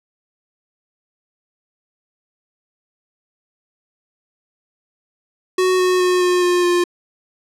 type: tone with pitch steps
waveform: square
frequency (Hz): 370 / 366.4 / 362.8 / 359.3 / 355.7 / 352.3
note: F#4 / F#4 / F#4 / F4 / F4 / F4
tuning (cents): 0 / -17 / -34 / +49 / +32 / +15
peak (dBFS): -14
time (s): 5.58-6.84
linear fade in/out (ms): 5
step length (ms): 210
effects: low-pass 10000 Hz 12 dB/octave